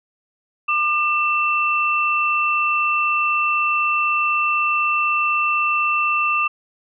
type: tone pair together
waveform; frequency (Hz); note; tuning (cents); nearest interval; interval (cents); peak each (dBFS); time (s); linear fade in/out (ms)
sine; 1200 / 2678; D6 / E7; +37 / +27; octave + major second; 1390; -19; 0.68-6.48; 10
effects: none